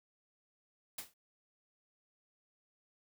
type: noise with exponential decay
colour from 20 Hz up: white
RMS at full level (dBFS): -38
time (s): 0.98-1.14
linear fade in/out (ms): 5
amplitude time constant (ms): 33
effects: none